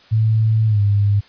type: tone with pitch glide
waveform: sine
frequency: 110.3 to 101.73 Hz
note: A2 to G#2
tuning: +5 to -35 cents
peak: -12 dBFS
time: 0.11-1.21 s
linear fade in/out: 20 ms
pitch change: -140 cents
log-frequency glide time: 0.67-0.8 s
effects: white hiss -48 dBFS RMS until 1.28 s + resampled to 11025 Hz